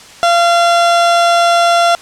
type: tone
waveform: 30% pulse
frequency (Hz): 687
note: F5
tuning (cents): -29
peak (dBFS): -5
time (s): 0.23-1.95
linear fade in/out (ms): 0
effects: white hiss -36 dBFS RMS until 2.01 s + low-pass 7000 Hz 12 dB/octave